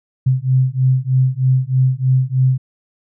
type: beating tone pair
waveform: sine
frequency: 128.4 / 131.6 Hz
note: C3 / C3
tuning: -32 / +10 cents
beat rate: 3.2 Hz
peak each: -15 dBFS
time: 0.26-2.58 s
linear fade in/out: 10 ms
effects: none